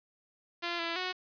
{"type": "tone with pitch steps", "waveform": "5% pulse", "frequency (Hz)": [344.4, 335.2, 367.7], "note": ["F4", "E4", "F#4"], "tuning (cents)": [-24, 29, -11], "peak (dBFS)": -21, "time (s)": [0.62, 1.13], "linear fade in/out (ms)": 20, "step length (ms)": 170, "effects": ["resampled to 11025 Hz", "10-bit"]}